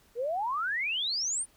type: exponential sweep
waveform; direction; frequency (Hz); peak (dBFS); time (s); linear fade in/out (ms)
sine; up; 448.8 to 9540; -28; 0.15-1.46; 50
effects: pink hiss -63 dBFS RMS until 1.56 s